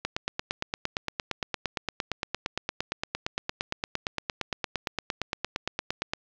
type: click train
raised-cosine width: 0.2 ms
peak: -10 dBFS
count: 54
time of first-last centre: 0.05-6.135 s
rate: 8.71 Hz
effects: low-pass 5000 Hz 12 dB/octave + 8-bit